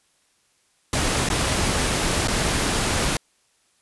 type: noise with dropouts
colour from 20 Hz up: pink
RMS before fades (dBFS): -22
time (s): 0.93-3.17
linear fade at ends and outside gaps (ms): 2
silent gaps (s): 1.289-1.3 / 2.275-2.282
effects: white hiss -64 dBFS RMS until 3.81 s + resampled to 24000 Hz

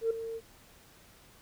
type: tone with ADSR envelope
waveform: sine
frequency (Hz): 453.8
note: A#4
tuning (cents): -47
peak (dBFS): -22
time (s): 0.01-0.41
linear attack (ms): 95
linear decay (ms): 5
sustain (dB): -13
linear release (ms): 45
effects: tanh soft clip ceiling -21 dBFS + pink hiss -58 dBFS RMS until 1.41 s

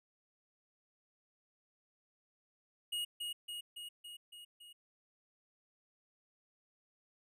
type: tone with echo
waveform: square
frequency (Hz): 2879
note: F#7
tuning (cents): -48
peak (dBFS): -36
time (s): 2.92-3.05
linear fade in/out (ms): 10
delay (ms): 280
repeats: 6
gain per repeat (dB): -3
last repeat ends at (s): 4.73
effects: none

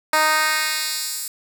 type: tone with high-pass filter sweep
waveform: 10% pulse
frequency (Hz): 310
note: D#4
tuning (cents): -6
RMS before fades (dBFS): -21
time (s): 0.13-1.28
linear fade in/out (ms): 2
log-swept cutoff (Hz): 730 to 8500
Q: 0.94
effects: 7-bit

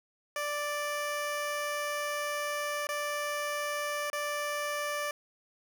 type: tone with dropouts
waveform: 15% pulse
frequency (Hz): 587.3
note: D5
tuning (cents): 0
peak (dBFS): -25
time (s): 0.36-5.11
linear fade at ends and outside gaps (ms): 2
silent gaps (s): 2.87-2.889 / 4.101-4.13
effects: none

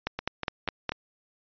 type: two click trains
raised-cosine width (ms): 0.3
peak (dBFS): -15 / -11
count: 4 / 5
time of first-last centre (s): 0.19-0.92 / 0.07-0.893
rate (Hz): 4.11 / 4.86
effects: resampled to 11025 Hz

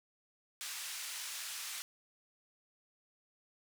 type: band-pass noise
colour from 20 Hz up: white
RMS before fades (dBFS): -43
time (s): 0.61-1.82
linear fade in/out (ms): 0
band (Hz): 1400 to 9100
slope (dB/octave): 12
effects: none

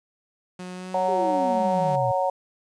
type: tone with pitch glide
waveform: sawtooth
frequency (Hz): 181.8 to 189.52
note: F#3 to F#3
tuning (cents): -30 to +42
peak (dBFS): -30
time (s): 0.59-1.96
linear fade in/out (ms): 5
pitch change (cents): +72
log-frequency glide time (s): 0.73-1.11
type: harmonic tone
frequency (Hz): 185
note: F#3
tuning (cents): 0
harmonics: 3 / 4 / 5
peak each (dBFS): -24 / -25 / -26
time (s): 0.94-2.3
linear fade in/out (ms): 5
type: exponential sweep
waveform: sine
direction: down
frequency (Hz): 407.9 to 116.4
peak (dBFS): -27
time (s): 1.08-2.12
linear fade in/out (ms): 10
effects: resampled to 22050 Hz + 9-bit

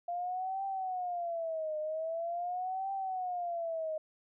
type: tone with vibrato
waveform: sine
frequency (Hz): 692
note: F5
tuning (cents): -16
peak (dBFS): -33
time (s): 0.08-3.98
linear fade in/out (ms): 5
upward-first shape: triangle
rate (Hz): 0.44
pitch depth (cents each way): 220
effects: none

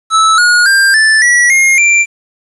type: tone with pitch steps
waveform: square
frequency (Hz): 1308 / 1443 / 1591.8 / 1756.1 / 1937.3 / 2137 / 2358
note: E6 / F#6 / G6 / A6 / B6 / C7 / D7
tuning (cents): -14 / -44 / +26 / -4 / -34 / +36 / +6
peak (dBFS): -6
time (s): 0.1-2.06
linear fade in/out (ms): 50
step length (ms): 280
effects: resampled to 24000 Hz + 7-bit

